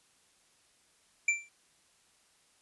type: tone with exponential decay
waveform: square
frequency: 2349 Hz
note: D7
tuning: in tune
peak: -22 dBFS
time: 1.28-1.49 s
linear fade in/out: 5 ms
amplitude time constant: 45 ms
effects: white hiss -67 dBFS RMS until 2.61 s + resampled to 24000 Hz